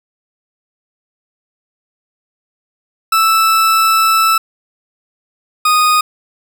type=tone pair in turn; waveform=40% pulse; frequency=1318 / 1239.7 Hz; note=E6 / D#6; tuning=-1 / -7 cents; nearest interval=minor second; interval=106 cents; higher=first; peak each=-8 dBFS; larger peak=neither; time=3.12-4.38 / 5.65-6.01 s; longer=first; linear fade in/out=5 ms; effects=none